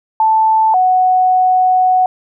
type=tone pair in turn; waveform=sine; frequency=880 / 740 Hz; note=A5 / F#5; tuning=0 / 0 cents; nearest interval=minor third; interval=300 cents; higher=first; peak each=-8 dBFS; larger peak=neither; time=0.2-0.74 / 0.74-2.06 s; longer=second; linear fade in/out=2 ms; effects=none